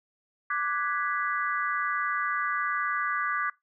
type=chord; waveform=sine; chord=G# half-diminished seventh; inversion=second; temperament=equal; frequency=1174.7 / 1480 / 1661.2 / 1975.5 Hz; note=D6 / F#6 / G#6 / B6; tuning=0 / 0 / 0 / 0 cents; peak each=-29 / -33 / -32 / -35 dBFS; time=0.5-3.5 s; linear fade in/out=5 ms; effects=noise-tail reverb RT60 0.2 s tail -22 dB re dry